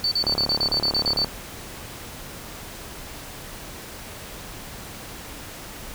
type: tone bursts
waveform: sine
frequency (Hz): 4501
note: C#8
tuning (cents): +26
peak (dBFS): -19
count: 11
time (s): 0.04-1.245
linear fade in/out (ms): 2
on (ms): 75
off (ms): 38
type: click train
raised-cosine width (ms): 1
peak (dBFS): -14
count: 37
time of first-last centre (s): 0.24-1.246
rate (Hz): 35.8
effects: pink hiss -38 dBFS RMS until 5.94 s